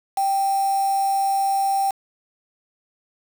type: tone with quantisation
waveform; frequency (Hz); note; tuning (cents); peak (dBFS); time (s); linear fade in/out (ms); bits
sine; 784; G5; 0; -18; 0.17-1.91; 5; 5
effects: none